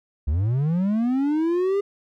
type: linear sweep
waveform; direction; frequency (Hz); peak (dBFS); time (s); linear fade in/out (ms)
triangle; up; 66.2 to 407.7; -17; 0.27-1.81; 10
effects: none